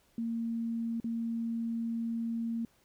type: tone with dropouts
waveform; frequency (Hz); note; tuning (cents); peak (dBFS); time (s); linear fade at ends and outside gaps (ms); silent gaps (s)
sine; 230; A#3; -23; -31; 0.18-2.65; 2; 1.001-1.043
effects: pink hiss -68 dBFS RMS until 2.84 s